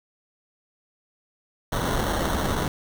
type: noise with sample-and-hold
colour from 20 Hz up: pink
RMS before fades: -25 dBFS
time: 1.72-2.68 s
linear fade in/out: 2 ms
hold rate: 2450 Hz
effects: none